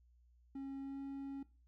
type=tone with pitch glide; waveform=triangle; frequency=272.5 to 275 Hz; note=C#4 to C#4; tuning=-29 to -14 cents; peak=-40 dBFS; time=0.55-1.43 s; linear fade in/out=5 ms; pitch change=+15 cents; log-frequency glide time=0.8-1 s; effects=noise-tail reverb RT60 0.3 s tail -18 dB re dry + added 60 Hz sine -65 dBFS peak until 1.67 s